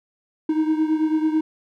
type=beating tone pair; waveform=triangle; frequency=311.1 / 320.2 Hz; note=D#4 / D#4; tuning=0 / +50 cents; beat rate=9.1 Hz; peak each=-17 / -22 dBFS; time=0.49-1.41 s; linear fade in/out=5 ms; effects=none